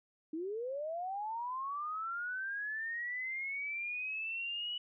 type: linear sweep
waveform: sine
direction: up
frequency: 303.7 to 2957 Hz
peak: -36 dBFS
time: 0.33-4.78 s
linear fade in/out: 5 ms
effects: none